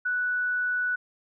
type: tone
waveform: sine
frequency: 1480 Hz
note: F#6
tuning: in tune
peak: -24 dBFS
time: 0.05-0.96 s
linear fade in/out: 10 ms
effects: none